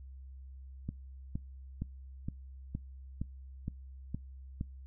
click train, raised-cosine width 5 ms, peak -23 dBFS, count 9, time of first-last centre 0.89-4.611 s, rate 2.15 Hz, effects noise-tail reverb RT60 0.2 s tail -24 dB re dry + added 66 Hz sine -46 dBFS peak until 4.86 s

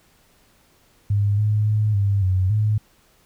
sine tone with pitch steps, 101.9 / 105.9 / 106.7 / 99.9 / 93.1 / 106.7 Hz, G#2 / G#2 / G#2 / G2 / F#2 / G#2, -32 / +34 / +47 / +33 / +11 / +47 cents, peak -16 dBFS, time 1.1-2.78 s, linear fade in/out 5 ms, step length 280 ms, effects pink hiss -58 dBFS RMS until 3.25 s

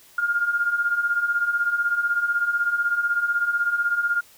sine beating tone pair, 1400 / 1416 Hz, F6 / F6, +4 / +23 cents, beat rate 16 Hz, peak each -26 / -21 dBFS, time 0.18-4.21 s, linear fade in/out 5 ms, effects white hiss -52 dBFS RMS until 4.37 s

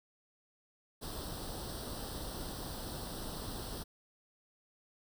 pink noise with comb filter, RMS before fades -42 dBFS, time 1.01-3.84 s, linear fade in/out 20 ms, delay 0.22 ms, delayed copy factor +0.8, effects none

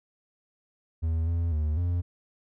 triangle tone with pitch steps, 81.2 / 84.4 / 76.4 / 87.5 Hz, E2 / E2 / D#2 / F2, -26 / +41 / -31 / +4 cents, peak -22 dBFS, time 1.02-2.02 s, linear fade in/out 20 ms, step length 250 ms, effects none

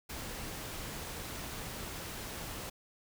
pink noise, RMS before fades -42 dBFS, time 0.09-2.7 s, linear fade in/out 10 ms, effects none

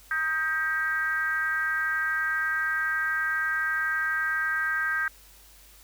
sine tone with frequency modulation, 1582 Hz, G6, 15 cents sharp, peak -24 dBFS, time 0.11-5.08 s, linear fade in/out 2 ms, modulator 327 Hz, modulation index 0.81, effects added 50 Hz sine -55 dBFS peak until 5.83 s + white hiss -54 dBFS RMS until 5.83 s

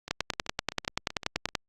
two click trains, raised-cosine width 0.2 ms, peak -20 / -9 dBFS, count 12 / 16, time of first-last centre 0.08-1.488 / 0.11-1.552 s, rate 7.81 / 10.4 Hz, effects Opus 48 kbps

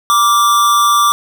square tone with amplitude modulation, 1172 Hz, D6, 4 cents flat, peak -7 dBFS, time 0.1-1.12 s, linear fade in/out 0 ms, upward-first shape sine, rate 215 Hz, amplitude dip 45%, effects none

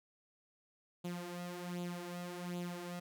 sawtooth tone with flanger, 176.2 Hz, F3, 16 cents sharp, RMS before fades -43 dBFS, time 1.04-3 s, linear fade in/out 10 ms, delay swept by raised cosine 0.27 to 4.17 ms, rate 1.3 Hz, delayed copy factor +0.65, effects none

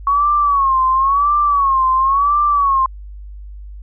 sine tone with vibrato, 1108.7 Hz, C#6, in tune, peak -11 dBFS, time 0.07-2.86 s, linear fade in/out 2 ms, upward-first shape sine, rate 0.96 Hz, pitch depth 110 cents each way, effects added 50 Hz sine -30 dBFS peak until 3.82 s

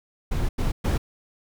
brown noise bursts at uneven times, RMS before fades -23 dBFS, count 3, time 0.31-0.49 / 0.58-0.72 / 0.84-0.98 s, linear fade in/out 10 ms, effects none

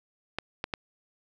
clicks, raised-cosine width 0.3 ms, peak -14 dBFS, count 3, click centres 0.386 / 0.641 / 0.738 s, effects none

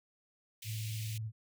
pink high-pass noise, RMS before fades -47 dBFS, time 0.62-1.18 s, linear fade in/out 5 ms, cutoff 2200 Hz, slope 48 dB/octave
sine tone with vibrato, 110 Hz, A2, in tune, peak -36 dBFS, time 0.64-1.32 s, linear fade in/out 50 ms, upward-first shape square, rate 20 Hz, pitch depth 53 cents each way
effects none

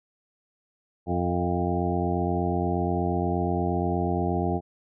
harmonic tone with a mistuned harmonic, 88.4 Hz, F2, 22 cents sharp, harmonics 1 / 2 / 3 / 4 / 5 / 7 / 8 / 9, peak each -29 / -29 / -32 / -30 / -34 / -37 / -32 / -33 dBFS, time 1.06-4.61 s, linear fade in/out 50 ms, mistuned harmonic 8, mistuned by -16 cents, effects none

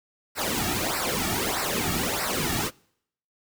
pink noise with flanger, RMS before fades -27 dBFS, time 0.35-2.71 s, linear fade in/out 50 ms, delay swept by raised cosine 0.3 to 2 ms, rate 1.6 Hz, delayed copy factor -0.8, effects noise-tail reverb RT60 0.7 s tail -26 dB re dry

